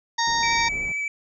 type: harmonic tone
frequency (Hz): 927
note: A#5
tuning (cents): -10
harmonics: 1 / 2 / 4 / 5 / 6 / 7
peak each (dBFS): -23 / -26 / -29 / -30 / -31 / -31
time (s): 0.18-0.69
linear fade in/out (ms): 10
type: low-pass noise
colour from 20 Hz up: pink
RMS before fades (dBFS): -39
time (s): 0.27-0.92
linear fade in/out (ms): 2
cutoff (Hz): 630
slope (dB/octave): 12
type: tone with vibrato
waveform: triangle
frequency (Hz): 2300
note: D7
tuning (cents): -37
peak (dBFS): -23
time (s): 0.43-1.08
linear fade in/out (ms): 2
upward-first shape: square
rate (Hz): 13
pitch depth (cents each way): 10
effects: resampled to 22050 Hz